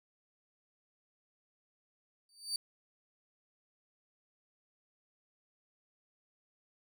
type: tone with exponential growth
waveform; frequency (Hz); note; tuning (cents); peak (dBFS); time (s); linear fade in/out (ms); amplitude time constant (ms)
30% pulse; 4613; D8; -32; -27; 2.29-2.56; 2; 57
effects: none